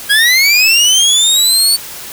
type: linear sweep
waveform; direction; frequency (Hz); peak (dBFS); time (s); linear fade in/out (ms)
25% pulse; up; 1614 to 4511; -3; 0.09-1.77; 20
effects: white hiss -28 dBFS RMS until 2.12 s